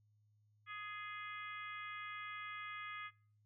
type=harmonic tone with a mistuned harmonic; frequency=415.3 Hz; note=G#4; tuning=in tune; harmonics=3 / 4 / 5 / 6 / 7 / 8; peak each=-48 / -52 / -50 / -55 / -63 / -58 dBFS; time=0.66-3.11 s; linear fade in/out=50 ms; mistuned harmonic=4; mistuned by=+23 cents; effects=noise-tail reverb RT60 0.5 s tail -26 dB re dry + added 105 Hz sine -70 dBFS peak until 3.45 s